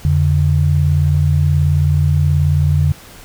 sine tone pair together, 86.1 / 144.8 Hz, F2 / D3, -24 / -24 cents, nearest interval major sixth, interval 900 cents, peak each -13 dBFS, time 0.05-2.92 s, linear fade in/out 0 ms, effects pink hiss -39 dBFS RMS until 3.24 s

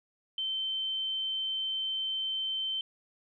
sine tone, 3096 Hz, G7, 22 cents flat, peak -30 dBFS, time 0.38-2.81 s, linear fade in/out 2 ms, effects none

